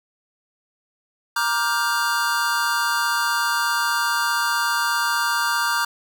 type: chord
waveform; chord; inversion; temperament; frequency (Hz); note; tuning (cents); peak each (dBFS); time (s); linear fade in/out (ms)
square; G minor seventh; first; just; 940.8 / 1176 / 1411.2 / 1568; Bb5 / D6 / F6 / G6; +16 / +2 / +18 / 0; -26; 1.36-5.85; 5
effects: none